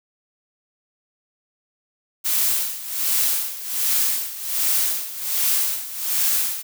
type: noise with tremolo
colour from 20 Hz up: blue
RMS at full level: -19 dBFS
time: 2.24-6.63 s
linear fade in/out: 20 ms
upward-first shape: sine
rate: 1.3 Hz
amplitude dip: 80%
effects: none